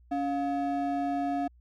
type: ring-modulated tone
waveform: triangle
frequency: 493.9 Hz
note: B4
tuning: in tune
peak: -22 dBFS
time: 0.11-1.48 s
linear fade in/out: 10 ms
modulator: 213 Hz
effects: added 60 Hz sine -55 dBFS peak until 1.6 s